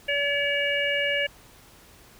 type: harmonic tone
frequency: 570 Hz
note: C#5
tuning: 48 cents sharp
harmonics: 1 / 3 / 4 / 5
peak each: -28 / -28 / -28 / -28 dBFS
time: 0.08-1.27 s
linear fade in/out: 10 ms
effects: pink hiss -52 dBFS RMS until 2.19 s